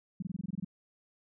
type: tone bursts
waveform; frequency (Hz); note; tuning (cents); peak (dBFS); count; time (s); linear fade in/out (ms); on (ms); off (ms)
sine; 185.3; F#3; +3; -32; 10; 0.2-0.647; 5; 24; 23
effects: none